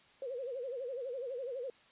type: tone with vibrato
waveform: sine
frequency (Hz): 510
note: C5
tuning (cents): -44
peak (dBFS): -37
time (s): 0.22-1.7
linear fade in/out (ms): 2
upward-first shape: sine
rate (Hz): 12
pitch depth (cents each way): 140
effects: white hiss -63 dBFS RMS until 1.91 s + resampled to 8000 Hz